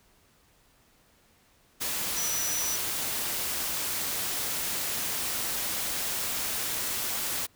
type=tone in noise; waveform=sine; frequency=5900 Hz; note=F#8; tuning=6 cents flat; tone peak=-30 dBFS; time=2.16-2.77 s; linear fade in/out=20 ms; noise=white; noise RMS=-31 dBFS; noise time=1.8-7.47 s; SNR=-2 dB; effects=pink hiss -63 dBFS RMS until 7.55 s